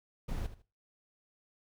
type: noise with echo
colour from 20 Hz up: brown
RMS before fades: -36 dBFS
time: 0.28-0.47 s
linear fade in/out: 10 ms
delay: 77 ms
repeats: 2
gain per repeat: -13 dB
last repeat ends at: 0.624 s
effects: noise-tail reverb RT60 0.3 s tail -17 dB re dry